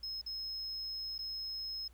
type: tone with dropouts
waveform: triangle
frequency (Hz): 5160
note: E8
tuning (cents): -38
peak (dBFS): -37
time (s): 0.03-1.88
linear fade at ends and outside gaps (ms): 5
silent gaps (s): 0.215-0.262 / 1.181-1.189
effects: added 60 Hz sine -58 dBFS peak until 1.93 s + pink hiss -69 dBFS RMS until 1.93 s